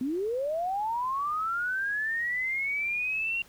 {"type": "linear sweep", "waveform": "sine", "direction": "up", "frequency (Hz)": [241.9, 2771], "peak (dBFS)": -27, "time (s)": [0.01, 3.42], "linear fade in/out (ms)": 2, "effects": ["pink hiss -56 dBFS RMS until 3.48 s"]}